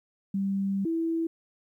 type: tone pair in turn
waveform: sine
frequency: 195.9 / 329 Hz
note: G3 / E4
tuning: -1 / -3 cents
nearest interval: major sixth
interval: 898 cents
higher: second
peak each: -25 dBFS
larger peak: neither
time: 0.34-0.85 / 0.85-1.27 s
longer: first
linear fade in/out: 5 ms
effects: 11-bit